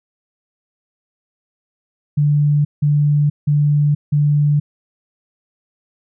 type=tone bursts; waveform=sine; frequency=146.83 Hz; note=D3; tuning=in tune; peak=-11 dBFS; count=4; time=2.17-4.6 s; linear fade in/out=10 ms; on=480 ms; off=170 ms; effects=none

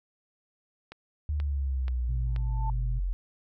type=click train; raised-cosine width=0.3 ms; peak=-26 dBFS; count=4; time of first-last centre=0.92-2.362 s; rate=2.08 Hz
type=exponential sweep; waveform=sine; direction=down; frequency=75.5 to 43.65 Hz; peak=-26 dBFS; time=1.29-3.13 s; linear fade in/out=0 ms
type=tone with vibrato; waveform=sine; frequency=123.47 Hz; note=B2; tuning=in tune; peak=-33 dBFS; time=2.08-3 s; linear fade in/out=20 ms; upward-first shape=square; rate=16 Hz; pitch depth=8 cents each way
type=tone with exponential growth; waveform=sine; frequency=885 Hz; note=A5; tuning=10 cents sharp; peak=-31 dBFS; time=2.26-2.7 s; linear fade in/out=2 ms; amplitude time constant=95 ms
effects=none

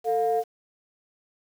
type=tone pair together; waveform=sine; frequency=446.6 / 708 Hz; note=A4 / F5; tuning=+26 / +23 cents; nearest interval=minor sixth; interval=797 cents; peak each=-23 dBFS; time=0.04-0.44 s; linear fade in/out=50 ms; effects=tanh soft clip ceiling -14 dBFS + 8-bit

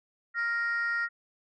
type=tone pair together; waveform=sine; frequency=1400 / 1870.1 Hz; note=F6 / A#6; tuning=+4 / +5 cents; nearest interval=perfect fourth; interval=501 cents; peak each=-28 dBFS; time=0.34-1.09 s; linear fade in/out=50 ms; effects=tanh soft clip ceiling -23 dBFS

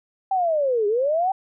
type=linear two-way sweep; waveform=sine; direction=down then up; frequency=784 to 400.3 to 784 Hz; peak=-18 dBFS; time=0.31-1.32 s; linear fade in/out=5 ms; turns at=0.87 s; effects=none

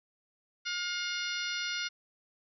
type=harmonic tone; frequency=712 Hz; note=F5; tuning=33 cents sharp; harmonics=2 / 3 / 4 / 5 / 6 / 7 / 8; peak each=-37 / -39 / -40 / -41 / -42 / -42 / -43 dBFS; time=0.65-1.89 s; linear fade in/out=20 ms; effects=none

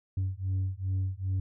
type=beating tone pair; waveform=sine; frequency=93.6 / 96.1 Hz; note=F#2 / G2; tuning=+20 / -34 cents; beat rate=2.5 Hz; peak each=-29 dBFS; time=0.17-1.4 s; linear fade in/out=5 ms; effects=tanh soft clip ceiling -25 dBFS

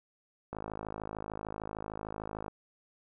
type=click train; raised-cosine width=1 ms; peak=-24 dBFS; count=105; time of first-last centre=0.53-2.481 s; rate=53.3 Hz; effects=none

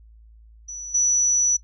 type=tone with level steps; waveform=sine; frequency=5920 Hz; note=F#8; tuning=in tune; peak=-31 / -16 dBFS; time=0.68-1.57 s; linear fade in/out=10 ms; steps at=0.94 s; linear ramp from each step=10 ms; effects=noise-tail reverb RT60 0.1 s tail -19 dB re dry + added 55 Hz sine -46 dBFS peak until 1.63 s

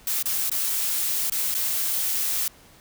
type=noise with dropouts; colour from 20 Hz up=blue; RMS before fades=-25 dBFS; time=0.07-2.48 s; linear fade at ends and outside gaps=2 ms; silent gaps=0.227-0.256 / 0.497-0.515 / 1.299-1.321 / 1.543-1.549 s; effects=pink hiss -52 dBFS RMS until 2.8 s

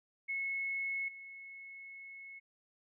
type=tone with level steps; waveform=sine; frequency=2188 Hz; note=C#7; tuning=23 cents flat; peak=-34 / -47 dBFS; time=0.28-2.4 s; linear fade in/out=20 ms; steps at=1.08 s; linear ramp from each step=5 ms; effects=none

